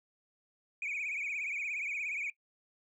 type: tone with vibrato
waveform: sine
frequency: 2349 Hz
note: D7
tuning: in tune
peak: -32 dBFS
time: 0.82-2.3 s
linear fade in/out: 2 ms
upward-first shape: triangle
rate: 17 Hz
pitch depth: 140 cents each way
effects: noise-tail reverb RT60 0.1 s tail -20 dB re dry + tanh soft clip ceiling -31 dBFS